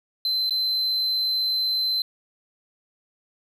triangle tone with dropouts, 4074 Hz, C8, 47 cents flat, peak -20 dBFS, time 0.25-2.02 s, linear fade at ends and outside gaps 2 ms, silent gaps 0.496-0.507 s, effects none

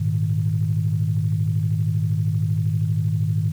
sine chord, Ab suspended second, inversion none, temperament equal, 103.83 / 116.54 / 155.56 Hz, Ab2 / Bb2 / Eb3, 0 / 0 / 0 cents, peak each -21 / -25 / -22 dBFS, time 0-3.52 s, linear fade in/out 10 ms, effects tanh soft clip ceiling -9 dBFS + 8-bit

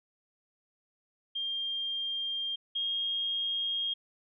sine tone pair in turn, 3200 / 3245 Hz, G7 / G#7, +35 / -41 cents, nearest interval unison, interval 24 cents, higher second, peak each -31 / -29 dBFS, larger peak second, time 1.35-2.56 / 2.75-3.94 s, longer first, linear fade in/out 10 ms, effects none

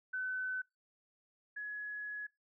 sine tone pair in turn, 1513 / 1685.9 Hz, F#6 / G#6, +38 / +26 cents, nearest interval major second, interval 188 cents, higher second, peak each -35 / -39 dBFS, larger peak first, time 0.13-0.62 / 1.56-2.27 s, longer second, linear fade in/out 10 ms, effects noise-tail reverb RT60 0.2 s tail -24 dB re dry

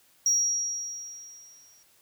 sine tone with exponential decay, 5680 Hz, F8, 28 cents sharp, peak -17 dBFS, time 0.26-1.83 s, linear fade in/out 2 ms, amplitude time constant 340 ms, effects tanh soft clip ceiling -18 dBFS + white hiss -62 dBFS RMS until 2.01 s

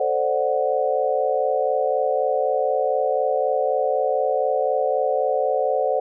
sine chord, D dominant seventh, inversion second, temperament equal, 440 / 523.3 / 587.3 / 740 Hz, A4 / C5 / D5 / F#5, 0 / 0 / 0 / 0 cents, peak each -26 / -22 / -24 / -24 dBFS, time 0-6 s, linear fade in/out 5 ms, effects none

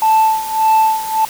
sine tone with tremolo, 880 Hz, A5, in tune, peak -5 dBFS, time 0.02-1.25 s, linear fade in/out 2 ms, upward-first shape sine, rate 1.7 Hz, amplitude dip 85%, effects tanh soft clip ceiling -7 dBFS + white hiss -30 dBFS RMS until 1.29 s

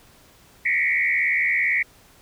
sine tone with frequency modulation, 2098 Hz, C7, 4 cents sharp, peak -18 dBFS, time 0.65-1.83 s, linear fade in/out 10 ms, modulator 77.7 Hz, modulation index 2.7, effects pink hiss -53 dBFS RMS until 2.21 s

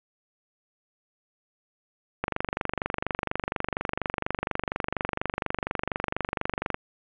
click train, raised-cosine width 0.5 ms, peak -11 dBFS, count 110, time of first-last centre 2.24-6.744 s, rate 24.2 Hz, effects resampled to 8000 Hz + 8-bit

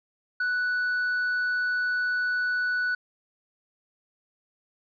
triangle tone, 1482 Hz, F#6, 2 cents sharp, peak -22 dBFS, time 0.4-2.95 s, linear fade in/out 5 ms, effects resampled to 11025 Hz

